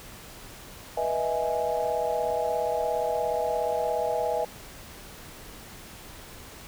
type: chord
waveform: sine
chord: E major seventh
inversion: second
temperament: equal with one note detuned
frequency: 487.9 / 622.3 / 659.3 / 830.6 Hz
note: B4 / D#5 / E5 / G#5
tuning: -21 / 0 / 0 / 0 cents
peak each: -30 dBFS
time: 0.97-4.45 s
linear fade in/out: 5 ms
effects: pink hiss -45 dBFS RMS until 6.67 s